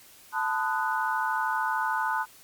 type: chord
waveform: sine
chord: B dominant seventh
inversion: third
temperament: equal with one note detuned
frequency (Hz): 880 / 1013.2 / 1244.5 / 1480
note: A5 / B5 / D#6 / F#6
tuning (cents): 0 / +44 / 0 / 0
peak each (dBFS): -29 / -31 / -34 / -30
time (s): 0.32-2.26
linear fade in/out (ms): 50
effects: white hiss -53 dBFS RMS until 2.43 s + Opus 48 kbps